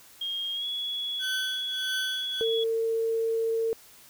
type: tone with pitch glide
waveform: sine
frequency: 3240 to 3370 Hz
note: G#7 to G#7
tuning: -43 to +25 cents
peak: -29 dBFS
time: 0.21-2.64 s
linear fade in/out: 5 ms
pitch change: +68 cents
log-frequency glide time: 0.54-0.66 s
type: tone with tremolo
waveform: 40% pulse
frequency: 1525 Hz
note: G6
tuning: 48 cents flat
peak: -28 dBFS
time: 1.19-2.45 s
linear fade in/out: 50 ms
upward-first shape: triangle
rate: 1.6 Hz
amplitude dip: 95%
type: tone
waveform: sine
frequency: 452.6 Hz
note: A4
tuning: 49 cents sharp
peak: -24 dBFS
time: 2.41-3.73 s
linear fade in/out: 0 ms
effects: white hiss -53 dBFS RMS until 4.09 s